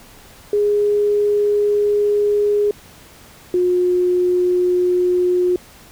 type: tone pair in turn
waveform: sine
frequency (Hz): 413.3 / 359.4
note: G#4 / F4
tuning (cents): -8 / +50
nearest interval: major second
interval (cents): 242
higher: first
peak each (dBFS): -13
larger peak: neither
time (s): 0.53-2.71 / 3.54-5.56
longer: first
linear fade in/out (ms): 2
effects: pink hiss -44 dBFS RMS until 5.91 s